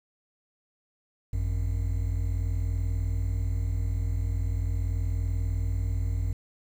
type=tone pair together; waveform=triangle; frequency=51.6 / 92 Hz; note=G#1 / F#2; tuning=-10 / -9 cents; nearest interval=minor seventh; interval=1001 cents; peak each=-26 dBFS; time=1.33-6.33 s; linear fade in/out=5 ms; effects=9-bit